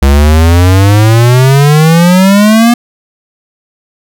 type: exponential sweep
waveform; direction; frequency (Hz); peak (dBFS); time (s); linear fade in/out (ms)
square; up; 67.3 to 241.1; -3; 0.02-2.74; 5
effects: none